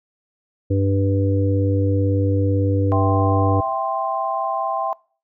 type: harmonic tone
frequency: 98 Hz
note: G2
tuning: in tune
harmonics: 1 / 3 / 4 / 5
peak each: -17 / -22 / -32 / -24 dBFS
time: 0.7-3.61 s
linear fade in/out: 10 ms
type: chord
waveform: sine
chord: C major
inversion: first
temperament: equal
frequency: 659.3 / 784 / 1046.5 Hz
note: E5 / G5 / C6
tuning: 0 / 0 / 0 cents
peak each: -24 dBFS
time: 2.92-4.93 s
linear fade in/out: 0 ms
effects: noise-tail reverb RT60 0.4 s tail -23 dB re dry